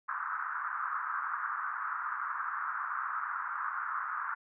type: band-pass noise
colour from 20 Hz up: pink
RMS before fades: -36 dBFS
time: 0.08-4.35 s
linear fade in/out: 10 ms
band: 1100 to 1500 Hz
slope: 48 dB/octave
effects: none